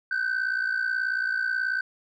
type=tone pair together; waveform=sine; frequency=1500 / 1558.4 Hz; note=F#6 / G6; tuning=+23 / -11 cents; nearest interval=minor second; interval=66 cents; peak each=-25 dBFS; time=0.11-1.81 s; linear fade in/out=5 ms; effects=tanh soft clip ceiling -21 dBFS